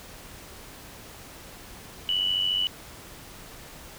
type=tone with amplitude modulation; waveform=sine; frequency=2960 Hz; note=F#7; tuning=in tune; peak=-20 dBFS; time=2.09-2.67 s; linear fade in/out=0 ms; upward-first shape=sine; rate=93.9 Hz; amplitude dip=60%; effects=pink hiss -45 dBFS RMS until 3.98 s